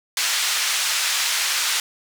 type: band-pass noise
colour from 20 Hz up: white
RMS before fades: -22 dBFS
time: 0.17-1.8 s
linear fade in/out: 2 ms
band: 1300 to 6400 Hz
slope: 12 dB/octave
effects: none